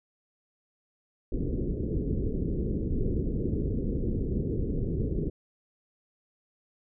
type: low-pass noise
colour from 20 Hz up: pink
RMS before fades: -29 dBFS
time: 1.32-5.3 s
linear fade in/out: 5 ms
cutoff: 450 Hz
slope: 48 dB/octave
effects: none